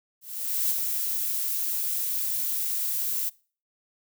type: noise with ADSR envelope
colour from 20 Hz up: violet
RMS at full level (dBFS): -24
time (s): 0.21-3.3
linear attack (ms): 500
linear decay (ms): 17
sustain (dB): -4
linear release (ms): 21
effects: noise-tail reverb RT60 0.4 s tail -23 dB re dry